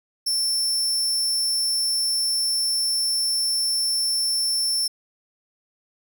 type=tone; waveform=sawtooth; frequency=5380 Hz; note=E8; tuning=34 cents sharp; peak=-18 dBFS; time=0.26-4.88 s; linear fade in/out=10 ms; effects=none